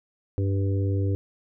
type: harmonic tone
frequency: 98 Hz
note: G2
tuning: in tune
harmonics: 1 / 3 / 4 / 5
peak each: -22 / -32 / -34 / -36 dBFS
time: 0.38-1.15 s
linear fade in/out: 0 ms
effects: none